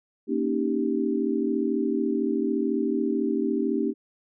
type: chord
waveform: sine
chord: Eb dominant seventh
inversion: second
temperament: equal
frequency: 233.1 / 277.2 / 311.1 / 392 Hz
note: Bb3 / Db4 / Eb4 / G4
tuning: 0 / 0 / 0 / 0 cents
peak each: -28 dBFS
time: 0.27-3.94 s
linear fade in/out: 50 ms
effects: none